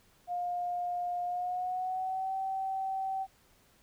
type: tone with pitch glide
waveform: sine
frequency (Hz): 709 to 768.7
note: F5 to G5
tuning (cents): +26 to -34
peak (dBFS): -31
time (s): 0.27-3.27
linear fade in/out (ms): 50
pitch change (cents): +140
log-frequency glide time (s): 1.24-2.35
effects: pink hiss -65 dBFS RMS until 3.82 s